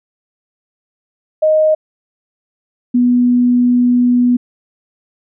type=tone pair in turn; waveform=sine; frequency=622.3 / 245.3 Hz; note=D#5 / B3; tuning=0 / -12 cents; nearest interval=octave + major third; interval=1612 cents; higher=first; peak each=-8 dBFS; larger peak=neither; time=1.42-1.75 / 2.94-4.37 s; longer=second; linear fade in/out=10 ms; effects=none

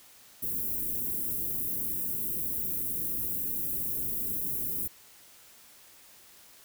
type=band-stop noise; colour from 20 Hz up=white; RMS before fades=-32 dBFS; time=0.42-4.88 s; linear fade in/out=10 ms; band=370 to 12000 Hz; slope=24 dB/octave; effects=white hiss -55 dBFS RMS until 6.64 s

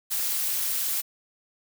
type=noise with amplitude modulation; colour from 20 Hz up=blue; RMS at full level=-24 dBFS; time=0.1-1.02 s; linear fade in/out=20 ms; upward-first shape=sine; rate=259 Hz; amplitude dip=70%; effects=none

